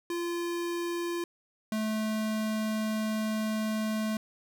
square tone pair in turn, 344.4 / 217 Hz, F4 / A3, -24 / -24 cents, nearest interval minor sixth, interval 800 cents, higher first, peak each -31 / -29 dBFS, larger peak second, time 0.1-1.24 / 1.72-4.17 s, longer second, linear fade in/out 2 ms, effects none

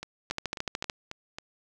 two click trains, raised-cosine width 0.2 ms, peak -20 / -13 dBFS, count 6 / 9, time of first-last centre 0.03-1.385 / 0.31-0.898 s, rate 3.69 / 13.6 Hz, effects none

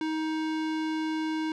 square tone with low-pass filter, 315 Hz, D#4, 21 cents sharp, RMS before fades -30 dBFS, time 0.01-1.52 s, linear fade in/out 2 ms, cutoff 4300 Hz, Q 0.75, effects none

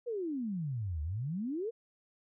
sine exponential two-way sweep, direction down then up, 501 to 72.1 to 484.9 Hz, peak -33 dBFS, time 0.06-1.71 s, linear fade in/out 20 ms, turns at 1.02 s, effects none

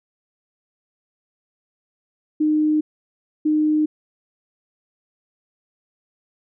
sine tone pair in turn, 305.9 / 305.9 Hz, D#4 / D#4, -29 / -29 cents, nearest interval unison, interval 0 cents, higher neither, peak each -15 dBFS, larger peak neither, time 2.4-2.81 / 3.45-3.86 s, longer neither, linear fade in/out 10 ms, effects none

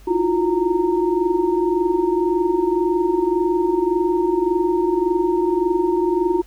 sine tone cluster, 315.2 / 338.6 / 360.4 / 924 Hz, D#4 / E4 / F#4 / A#5, +23 / +46 / -45 / -16 cents, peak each -27 / -21 / -18 / -25 dBFS, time 0.07-6.42 s, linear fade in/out 10 ms, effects added 50 Hz sine -42 dBFS peak until 6.46 s + pink hiss -52 dBFS RMS until 6.46 s

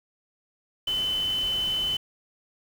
sine tone in noise, 3033 Hz, F#7, 42 cents sharp, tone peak -24 dBFS, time 0.87-1.97 s, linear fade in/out 5 ms, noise pink, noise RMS -40 dBFS, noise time 0.87-1.97 s, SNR +13 dB, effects none

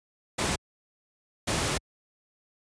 pink noise bursts at uneven times, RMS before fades -27 dBFS, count 2, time 0.38-0.56 / 1.47-1.78 s, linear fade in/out 10 ms, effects high-pass 60 Hz 12 dB/octave + resampled to 22050 Hz

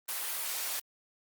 white high-pass noise, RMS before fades -35 dBFS, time 0.08-0.8 s, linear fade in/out 10 ms, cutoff 610 Hz, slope 12 dB/octave, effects Opus 32 kbps

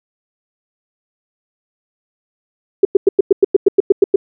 sine tone bursts, 393.2 Hz, G4, 5 cents sharp, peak -3 dBFS, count 12, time 2.83-4.16 s, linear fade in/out 5 ms, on 21 ms, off 98 ms, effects none

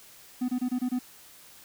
triangle tone bursts, 250.3 Hz, B3, 23 cents sharp, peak -23 dBFS, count 6, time 0.41-0.991 s, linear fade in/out 10 ms, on 76 ms, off 25 ms, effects white hiss -52 dBFS RMS until 1.64 s

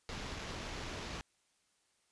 pink noise with sample-and-hold, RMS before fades -43 dBFS, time 0.09-1.21 s, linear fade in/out 0 ms, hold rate 8820 Hz, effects white hiss -75 dBFS RMS until 2.11 s + resampled to 22050 Hz

